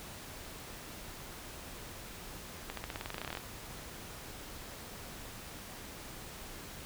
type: accelerating click train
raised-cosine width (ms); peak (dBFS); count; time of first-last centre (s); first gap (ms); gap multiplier
0.3; -22; 17; 2.7-3.372; 73; 0.92
effects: pink hiss -47 dBFS RMS until 6.85 s